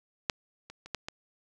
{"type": "clicks", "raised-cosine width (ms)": 0.2, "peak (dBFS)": [-9, -28, -29, -15, -19], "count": 5, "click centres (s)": [0.298, 0.7, 0.86, 0.947, 1.085], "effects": []}